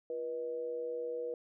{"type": "tone with amplitude modulation", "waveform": "sine", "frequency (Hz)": 484.1, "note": "B4", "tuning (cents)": -35, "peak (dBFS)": -32, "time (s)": [0.1, 1.34], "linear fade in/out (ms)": 2, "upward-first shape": "sine", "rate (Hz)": 140, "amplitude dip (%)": 65, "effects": []}